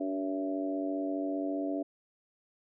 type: harmonic tone with a mistuned harmonic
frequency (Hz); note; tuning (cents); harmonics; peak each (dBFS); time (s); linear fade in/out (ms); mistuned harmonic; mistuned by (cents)
95; F#2; +46; 3 / 4 / 5 / 6 / 7; -32 / -41 / -45 / -41 / -37; 0-1.83; 10; 3; +21
effects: none